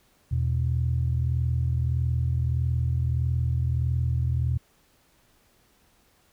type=tone pair together; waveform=sine; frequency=81.7 / 123.3 Hz; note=E2 / B2; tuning=-15 / -2 cents; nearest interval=perfect fifth; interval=713 cents; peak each=-24 dBFS; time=0.31-4.58 s; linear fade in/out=10 ms; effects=tanh soft clip ceiling -15 dBFS + pink hiss -63 dBFS RMS until 6.32 s